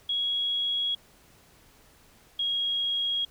sine tone pair in turn, 3322 / 3288 Hz, G#7 / G#7, 0 / -18 cents, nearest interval unison, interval 18 cents, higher first, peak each -25 dBFS, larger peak neither, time 0.09-0.95 / 2.39-3.25 s, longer neither, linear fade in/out 5 ms, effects pink hiss -58 dBFS RMS until 3.3 s

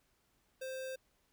sine tone with sample-and-hold, 523 Hz, C5, 1 cent flat, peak -39 dBFS, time 0.61-0.96 s, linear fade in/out 10 ms, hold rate 2100 Hz, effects pink hiss -75 dBFS RMS until 1.32 s

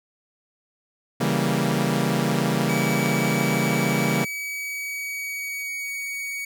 sawtooth chord, C# diminished seventh, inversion none, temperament equal, 138.59 / 164.81 / 196 / 233.1 Hz, C#3 / E3 / G3 / Bb3, 0 / 0 / 0 / 0 cents, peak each -22 dBFS, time 1.2-4.25 s, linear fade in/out 10 ms
45% pulse tone with pitch glide, 2284 to 2246 Hz, D7 to C#7, -49 to +22 cents, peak -28 dBFS, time 2.69-6.45 s, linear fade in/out 5 ms, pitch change -29 cents, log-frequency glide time 3.98-5.95 s
effects none

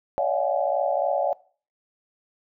sine tone cluster, 563 / 607 / 683 / 746 / 840 Hz, C#5 / D#5 / F5 / F#5 / G#5, +27 / -43 / -39 / +14 / +19 cents, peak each -25 / -29 / -28 / -27 / -31 dBFS, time 0.18-1.33 s, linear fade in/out 0 ms, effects noise-tail reverb RT60 0.4 s tail -20 dB re dry

